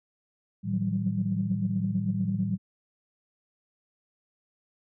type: tone cluster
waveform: sine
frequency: 111.1 / 157.2 / 177.6 / 184.4 / 193.3 Hz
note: A2 / D#3 / F3 / F#3 / G3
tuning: +17 / +18 / +29 / -6 / -24 cents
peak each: -31 / -35 / -34 / -33 / -28 dBFS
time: 0.63-2.58 s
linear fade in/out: 50 ms
effects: tanh soft clip ceiling -14 dBFS